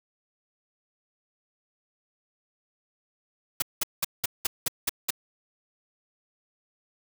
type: noise bursts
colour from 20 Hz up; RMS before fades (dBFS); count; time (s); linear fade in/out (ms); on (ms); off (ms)
white; -25; 8; 3.6-5.106; 5; 22; 190
effects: none